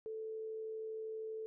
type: tone with amplitude modulation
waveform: sine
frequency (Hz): 439.9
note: A4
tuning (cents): 0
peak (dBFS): -39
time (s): 0.06-1.46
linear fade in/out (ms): 0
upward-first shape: sine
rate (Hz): 72.6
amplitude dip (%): 25
effects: none